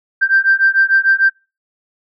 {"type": "beating tone pair", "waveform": "sine", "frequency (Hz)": [1568, 1574.7], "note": ["G6", "G6"], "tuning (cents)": [0, 7], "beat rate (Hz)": 6.7, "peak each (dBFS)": -12, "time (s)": [0.21, 1.3], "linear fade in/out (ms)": 20, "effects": ["noise-tail reverb RT60 0.3 s tail -26 dB re dry", "tanh soft clip ceiling -2 dBFS"]}